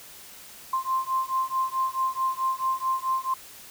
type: beating tone pair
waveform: sine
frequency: 1047 / 1051.6 Hz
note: C6 / C6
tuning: +1 / +8 cents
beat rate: 4.6 Hz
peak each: -27 dBFS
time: 0.73-3.34 s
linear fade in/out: 5 ms
effects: white hiss -46 dBFS RMS until 3.7 s